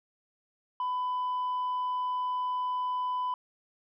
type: tone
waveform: sine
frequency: 1000 Hz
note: B5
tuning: 21 cents sharp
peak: -26 dBFS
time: 0.8-3.34 s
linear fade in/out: 2 ms
effects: tanh soft clip ceiling -27 dBFS